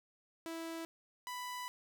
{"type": "tone pair in turn", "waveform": "sawtooth", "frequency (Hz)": [328.8, 991.9], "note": ["E4", "B5"], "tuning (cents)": [-4, 7], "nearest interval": "octave + perfect fifth", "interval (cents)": 1911, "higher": "second", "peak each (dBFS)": [-37, -37], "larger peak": "neither", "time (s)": [[0.46, 0.85], [1.27, 1.68]], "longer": "second", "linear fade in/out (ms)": 0, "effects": ["12-bit"]}